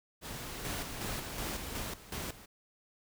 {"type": "noise", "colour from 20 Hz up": "pink", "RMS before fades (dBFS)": -42, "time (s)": [0.21, 1.82], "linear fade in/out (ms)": 50}
{"type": "noise with tremolo", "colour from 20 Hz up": "pink", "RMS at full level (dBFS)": -39, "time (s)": [0.64, 2.46], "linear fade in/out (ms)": 10, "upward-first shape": "square", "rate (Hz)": 2.7, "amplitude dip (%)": 80}
{"effects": []}